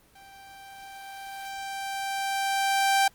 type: tone with level ramp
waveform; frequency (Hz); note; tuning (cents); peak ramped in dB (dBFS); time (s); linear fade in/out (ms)
sawtooth; 784; G5; 0; -45 to -15; 0.15-3.08; 5
effects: pink hiss -60 dBFS RMS until 3.14 s + Opus 24 kbps